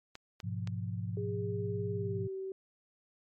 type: clicks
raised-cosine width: 0.2 ms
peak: -27 dBFS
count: 3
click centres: 0.154 / 0.402 / 0.674 s
type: chord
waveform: sine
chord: F diminished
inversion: first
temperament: equal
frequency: 103.83 / 123.47 / 174.61 Hz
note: Ab2 / Cb3 / F3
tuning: 0 / 0 / 0 cents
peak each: -36 / -40 / -40 dBFS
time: 0.43-2.28 s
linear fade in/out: 20 ms
type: tone with pitch glide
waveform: sine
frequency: 408 to 382.9 Hz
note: G#4 to G4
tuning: -31 to -41 cents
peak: -36 dBFS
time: 1.17-2.52 s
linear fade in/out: 2 ms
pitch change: -110 cents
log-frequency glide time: 1.92-2.32 s
effects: MP3 96 kbps